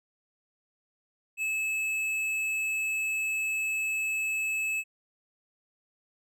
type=tone with tanh clipping; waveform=triangle; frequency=2600 Hz; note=E7; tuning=24 cents flat; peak=-29 dBFS; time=1.37-4.84 s; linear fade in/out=50 ms; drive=14 dB; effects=none

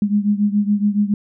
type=beating tone pair; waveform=sine; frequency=203.9 / 211 Hz; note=G#3 / G#3; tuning=-32 / +28 cents; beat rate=7.1 Hz; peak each=-16 / -19 dBFS; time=0.02-1.14 s; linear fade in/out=2 ms; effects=none

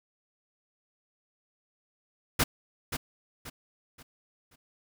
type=noise with echo; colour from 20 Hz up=pink; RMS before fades=-23 dBFS; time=2.39-2.44 s; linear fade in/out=10 ms; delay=530 ms; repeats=4; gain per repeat=-9 dB; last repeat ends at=4.56 s; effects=none

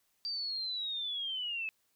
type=linear sweep; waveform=sine; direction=down; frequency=4694 to 2577 Hz; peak=-34 dBFS; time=0.25-1.69 s; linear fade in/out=0 ms; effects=white hiss -75 dBFS RMS until 1.95 s

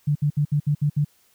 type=tone bursts; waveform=sine; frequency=146.83 Hz; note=D3; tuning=in tune; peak=-17 dBFS; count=7; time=0.07-1.048 s; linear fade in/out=10 ms; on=84 ms; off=65 ms; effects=white hiss -61 dBFS RMS until 1.34 s

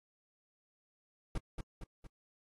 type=noise with echo; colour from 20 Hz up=brown; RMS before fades=-33 dBFS; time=1.35-1.38 s; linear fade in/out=5 ms; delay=230 ms; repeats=3; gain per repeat=-5 dB; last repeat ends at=2.07 s; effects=AAC 32 kbps

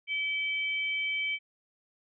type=tone pair together; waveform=sine; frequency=2300 / 3107 Hz; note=D7 / G7; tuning=-37 / -16 cents; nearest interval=perfect fourth; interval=521 cents; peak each=-29 / -36 dBFS; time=0.07-1.39 s; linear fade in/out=50 ms; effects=none

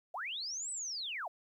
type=linear two-way sweep; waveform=sine; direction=up then down; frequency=587.3 to 8130 to 587.3 Hz; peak=-37 dBFS; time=0.14-1.28 s; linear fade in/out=5 ms; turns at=0.71 s; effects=12-bit

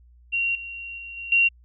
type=tone with level steps; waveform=sine; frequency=2753 Hz; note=F7; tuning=25 cents flat; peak=-21 / -33 / -35 / -32 / -15 dBFS; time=0.32-1.49 s; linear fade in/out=20 ms; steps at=0.55 / 0.98 / 1.17 / 1.32 s; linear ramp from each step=2 ms; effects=added 60 Hz sine -50 dBFS peak until 1.64 s

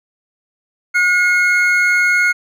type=tone pair together; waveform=triangle; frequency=1442 / 2161 Hz; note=F#6 / C#7; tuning=-45 / -45 cents; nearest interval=perfect fifth; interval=700 cents; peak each=-12 dBFS; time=0.94-2.33 s; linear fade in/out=20 ms; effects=none

